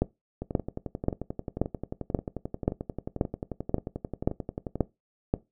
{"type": "two click trains", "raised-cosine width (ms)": 2, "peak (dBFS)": [-19, -9], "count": [50, 11], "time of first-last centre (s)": [[0.42, 4.756], [0.02, 5.339]], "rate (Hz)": [11.3, 1.88], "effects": ["noise-tail reverb RT60 0.2 s tail -19 dB re dry"]}